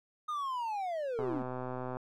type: linear sweep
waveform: triangle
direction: down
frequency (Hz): 1244 to 233.6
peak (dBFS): -31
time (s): 0.28-1.43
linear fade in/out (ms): 10
type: click train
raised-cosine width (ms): 1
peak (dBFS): -25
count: 100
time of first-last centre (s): 1.19-1.97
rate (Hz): 127
effects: none